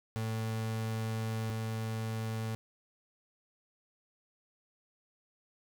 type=tone pair in turn; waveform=35% pulse; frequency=111.3 / 111.3 Hz; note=A2 / A2; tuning=+20 / +20 cents; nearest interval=unison; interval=0 cents; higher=neither; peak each=-31 / -32 dBFS; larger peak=first; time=0.16-1.5 / 1.5-2.55 s; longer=first; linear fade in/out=0 ms; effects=none